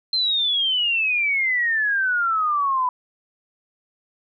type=exponential sweep; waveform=sine; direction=down; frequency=4164 to 987.8 Hz; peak=-18 dBFS; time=0.13-2.89 s; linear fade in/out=2 ms; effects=none